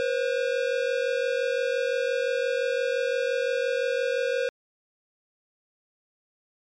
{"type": "tone pair together", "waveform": "square", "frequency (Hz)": [486, 531.8], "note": ["B4", "C5"], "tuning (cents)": [-28, 28], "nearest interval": "major second", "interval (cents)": 156, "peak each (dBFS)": -27, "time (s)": [0, 4.49], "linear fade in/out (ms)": 0, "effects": ["low-pass 4000 Hz 12 dB/octave", "MP3 96 kbps"]}